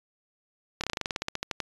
slowing click train, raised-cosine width 0.2 ms, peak -12 dBFS, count 16, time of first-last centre 0.81-1.603 s, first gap 27 ms, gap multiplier 1.09, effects resampled to 24000 Hz

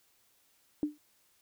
sine tone with exponential decay, 298 Hz, D4, 25 cents sharp, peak -24 dBFS, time 0.83-0.98 s, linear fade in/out 1 ms, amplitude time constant 31 ms, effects white hiss -69 dBFS RMS until 1.41 s

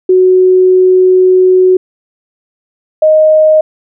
sine tone pair in turn, 370 / 622.3 Hz, F#4 / D#5, 0 / 0 cents, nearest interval major sixth, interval 900 cents, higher second, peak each -3 dBFS, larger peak neither, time 0.09-1.77 / 3.02-3.61 s, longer first, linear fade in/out 5 ms, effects none

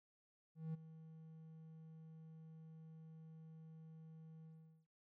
triangle tone with ADSR envelope, 160 Hz, D#3, 49 cents sharp, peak -38 dBFS, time 0.55-4.87 s, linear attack 190 ms, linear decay 16 ms, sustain -15 dB, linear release 420 ms, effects none

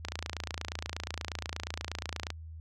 click train, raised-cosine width 0.2 ms, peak -17 dBFS, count 65, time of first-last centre 0.05-2.304 s, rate 28.4 Hz, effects added 80 Hz sine -42 dBFS peak until 2.6 s

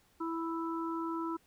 harmonic tone, 329.6 Hz, E4, in tune, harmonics 1 / 3 / 4, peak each -35 / -40 / -41 dBFS, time 0.2-1.37 s, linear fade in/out 10 ms, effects pink hiss -68 dBFS RMS until 1.46 s

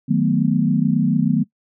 sine chord, B dominant seventh, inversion first, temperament equal, 155.56 / 185 / 220 / 246.9 Hz, D#3 / F#3 / A3 / B3, 0 / 0 / 0 / 0 cents, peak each -20 dBFS, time 0.08-1.44 s, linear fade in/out 20 ms, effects noise-tail reverb RT60 0.1 s tail -21 dB re dry

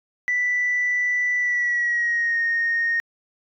sine tone with pitch glide, 1975.5 to 1853.9 Hz, B6 to A#6, 0 to -10 cents, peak -18 dBFS, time 0.28-3 s, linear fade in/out 0 ms, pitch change -110 cents, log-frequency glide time 1.38-2.39 s, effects tanh soft clip ceiling -15 dBFS

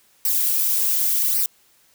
violet noise with flanger, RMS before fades -20 dBFS, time 0.25-1.46 s, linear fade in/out 2 ms, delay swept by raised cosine 0.28 to 5.18 ms, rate 0.88 Hz, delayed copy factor -0.7, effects white hiss -58 dBFS RMS until 1.94 s

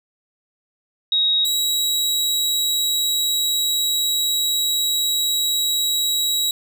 sine / sawtooth tone pair in turn, 3787 / 3864 Hz, A#7 / B7, +27 / -39 cents, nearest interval unison, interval 34 cents, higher second, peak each -15 dBFS, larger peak neither, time 1.12-1.45 / 1.45-6.51 s, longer second, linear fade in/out 2 ms, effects none

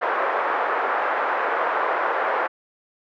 white band-pass noise, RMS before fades -23 dBFS, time 0.01-2.48 s, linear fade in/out 20 ms, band 440 to 1500 Hz, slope 24 dB/octave, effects none

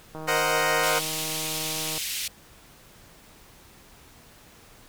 click train, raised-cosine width 1 ms, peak -24 dBFS, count 288, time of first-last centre 0.15-1.978 s, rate 157 Hz
15% pulse chord, C half-diminished seventh, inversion third, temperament equal, 466.2 / 523.3 / 622.3 / 740 Hz, Bb4 / C5 / Eb5 / Gb5, 0 / 0 / 0 / 0 cents, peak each -21 dBFS, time 0.27-1 s, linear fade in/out 20 ms
pink band-pass noise, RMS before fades -31 dBFS, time 0.83-2.28 s, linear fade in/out 5 ms, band 2400 to 15000 Hz, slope 24 dB/octave
effects pink hiss -52 dBFS RMS until 4.88 s

